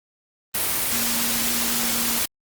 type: tone in noise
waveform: sine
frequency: 235.1 Hz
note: A#3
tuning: 15 cents sharp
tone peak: -31 dBFS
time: 0.92-2.19 s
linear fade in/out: 10 ms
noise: white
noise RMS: -23 dBFS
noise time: 0.54-2.26 s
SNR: -11 dB
effects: Opus 32 kbps